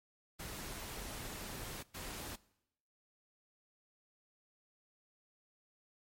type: noise bursts at uneven times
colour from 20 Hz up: pink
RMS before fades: -45 dBFS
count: 2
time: 0.39-1.83 / 1.94-2.36 s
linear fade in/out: 10 ms
effects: noise-tail reverb RT60 0.8 s tail -21 dB re dry + MP3 64 kbps